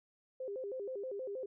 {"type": "tone with vibrato", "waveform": "sine", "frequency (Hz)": 456.5, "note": "A#4", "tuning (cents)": -36, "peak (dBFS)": -38, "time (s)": [0.4, 1.46], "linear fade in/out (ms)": 5, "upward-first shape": "square", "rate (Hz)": 6.3, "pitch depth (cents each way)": 220, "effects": []}